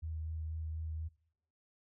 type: tone with vibrato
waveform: sine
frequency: 79.5 Hz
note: D#2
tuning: 38 cents sharp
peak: -37 dBFS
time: 0.02-1.09 s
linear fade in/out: 20 ms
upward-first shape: sine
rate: 4.1 Hz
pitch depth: 14 cents each way
effects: noise-tail reverb RT60 0.7 s tail -22 dB re dry